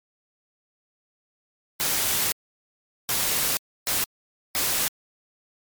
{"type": "noise bursts at uneven times", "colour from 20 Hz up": "white", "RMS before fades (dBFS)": -24, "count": 4, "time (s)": [[1.8, 2.32], [3.09, 3.57], [3.87, 4.04], [4.55, 4.88]], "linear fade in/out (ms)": 0, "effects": ["MP3 96 kbps"]}